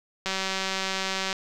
click train, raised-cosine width 0.2 ms, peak -11 dBFS, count 205, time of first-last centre 0.26-1.328 s, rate 191 Hz, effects none

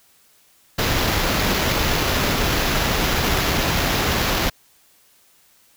pink noise with sample-and-hold, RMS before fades -20 dBFS, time 0.78-4.5 s, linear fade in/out 10 ms, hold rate 8820 Hz, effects white hiss -56 dBFS RMS until 5.76 s

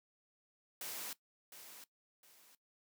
white noise with echo, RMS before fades -44 dBFS, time 0.81-1.13 s, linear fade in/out 2 ms, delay 710 ms, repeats 2, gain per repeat -10 dB, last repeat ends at 2.55 s, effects noise-tail reverb RT60 0.1 s tail -17 dB re dry + high-pass 200 Hz 12 dB/octave

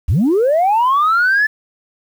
sine linear sweep, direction up, 55 to 1752 Hz, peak -9 dBFS, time 0.08-1.47 s, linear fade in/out 10 ms, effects tanh soft clip ceiling -8 dBFS + 7-bit

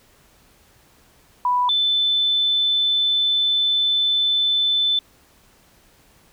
sine tone pair in turn, 987.8 / 3520 Hz, B5 / A7, 0 / 0 cents, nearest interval octave + minor seventh, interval 2200 cents, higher second, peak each -16 dBFS, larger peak neither, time 1.45-1.69 / 1.69-4.99 s, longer second, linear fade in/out 2 ms, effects pink hiss -55 dBFS RMS until 6.32 s

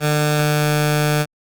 15% pulse tone with notch filter, 150 Hz, D3, 37 cents sharp, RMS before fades -17 dBFS, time 0-1.26 s, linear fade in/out 50 ms, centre 350 Hz, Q 1.4, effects Opus 24 kbps

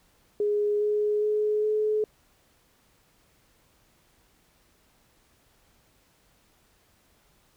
sine tone with pitch steps, 415.3 / 419.4 / 423.5 / 427.7 Hz, G#4 / G#4 / G#4 / A4, 0 / +17 / +34 / -49 cents, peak -22 dBFS, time 0.4-2.04 s, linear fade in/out 2 ms, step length 410 ms, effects pink hiss -64 dBFS RMS until 7.56 s

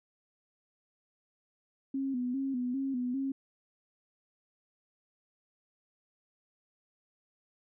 sine tone with vibrato, 259 Hz, C4, 17 cents flat, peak -30 dBFS, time 1.94-3.32 s, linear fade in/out 5 ms, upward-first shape square, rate 2.5 Hz, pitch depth 76 cents each way, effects none

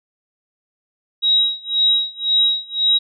sine tone with tremolo, 3826 Hz, A#7, 44 cents sharp, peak -11 dBFS, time 1.22-2.99 s, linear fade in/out 20 ms, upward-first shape sine, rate 1.9 Hz, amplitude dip 95%, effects none

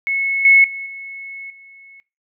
sine tone with level steps, 2193 Hz, C#7, 19 cents flat, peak -17 / -7 / -26 / -30 / -41 dBFS, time 0.07-2 s, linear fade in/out 0 ms, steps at 0.45 / 0.64 / 0.86 / 1.5 s, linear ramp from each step 2 ms, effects noise-tail reverb RT60 0.3 s tail -20 dB re dry

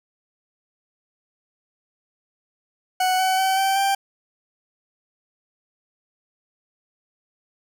40% pulse tone with pitch steps, 742 / 752.8 / 763.7 / 774.9 / 786.1 Hz, F#5 / F#5 / G5 / G5 / G5, +5 / +30 / -45 / -20 / +5 cents, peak -17 dBFS, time 3-3.95 s, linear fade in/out 5 ms, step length 190 ms, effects none

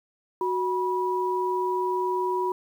sine tone pair together, 369.2 / 973.8 Hz, F#4 / B5, -4 / -25 cents, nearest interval octave + perfect fourth, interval 1679 cents, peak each -26 dBFS, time 0.41-2.52 s, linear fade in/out 2 ms, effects 9-bit

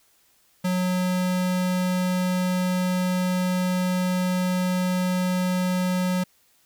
square tone, 182.5 Hz, F#3, 24 cents flat, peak -22 dBFS, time 0.64-6.24 s, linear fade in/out 10 ms, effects white hiss -62 dBFS RMS until 6.65 s

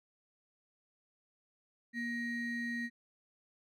triangle ring-modulated tone, 1059 Hz, C6, 21 cents sharp, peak -30 dBFS, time 1.93-2.9 s, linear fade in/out 50 ms, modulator 822 Hz, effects none

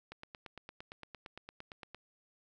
click train, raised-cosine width 0.3 ms, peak -30 dBFS, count 17, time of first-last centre 0.12-1.946 s, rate 8.76 Hz, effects none

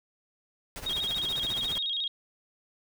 pink noise with tremolo, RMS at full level -38 dBFS, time 0.76-1.78 s, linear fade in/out 0 ms, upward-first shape sine, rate 15 Hz, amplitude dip 70%
sine tone with vibrato, 3497 Hz, A7, 11 cents flat, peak -28 dBFS, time 0.86-2.08 s, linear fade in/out 5 ms, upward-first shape square, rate 14 Hz, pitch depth 120 cents each way
effects none

